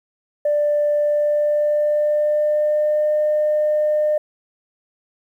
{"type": "tone with pitch glide", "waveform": "sine", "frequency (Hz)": [590, 604.8], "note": ["D5", "D#5"], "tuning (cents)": [8, -49], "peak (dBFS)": -14, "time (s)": [0.45, 4.18], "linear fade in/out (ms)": 5, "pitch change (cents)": 43, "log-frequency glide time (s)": [0.92, 3.14], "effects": ["tanh soft clip ceiling -11 dBFS", "9-bit"]}